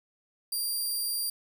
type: tone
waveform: 10% pulse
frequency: 4754 Hz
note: D8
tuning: 20 cents sharp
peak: -22 dBFS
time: 0.52-1.3 s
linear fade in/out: 5 ms
effects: none